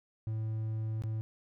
triangle tone with dropouts, 110 Hz, A2, in tune, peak -30 dBFS, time 0.27-1.21 s, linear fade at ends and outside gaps 0 ms, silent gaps 1.021-1.037 s, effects none

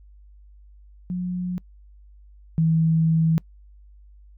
sine tone pair in turn, 180 / 161.66 Hz, F#3 / E3, -47 / -33 cents, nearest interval major second, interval 186 cents, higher first, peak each -24 / -16 dBFS, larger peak second, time 1.1-1.58 / 2.58-3.38 s, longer second, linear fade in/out 0 ms, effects noise-tail reverb RT60 0.1 s tail -25 dB re dry + added 50 Hz sine -46 dBFS peak until 4.37 s

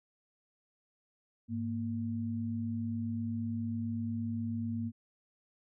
sine tone pair together, 103 / 231.9 Hz, G#2 / A#3, -14 / -9 cents, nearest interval octave + major second, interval 1405 cents, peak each -37 / -34 dBFS, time 1.48-4.92 s, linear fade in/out 50 ms, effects none

